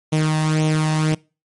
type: tone with flanger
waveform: sawtooth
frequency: 155.56 Hz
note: D#3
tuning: in tune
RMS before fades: -18 dBFS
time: 0.12-1.15 s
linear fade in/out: 10 ms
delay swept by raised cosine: 0.31 to 1.13 ms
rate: 1.9 Hz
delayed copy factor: +0.6
effects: noise-tail reverb RT60 0.3 s tail -23 dB re dry + MP3 48 kbps